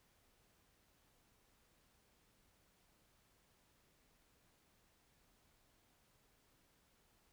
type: silence
effects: pink hiss -74 dBFS RMS until 7.32 s